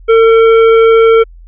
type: tone with hard clipping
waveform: triangle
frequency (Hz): 452.2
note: A4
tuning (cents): +47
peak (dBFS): -5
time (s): 0.08-1.24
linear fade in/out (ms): 20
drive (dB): 15
effects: added 42 Hz sine -32 dBFS peak until 1.47 s + resampled to 8000 Hz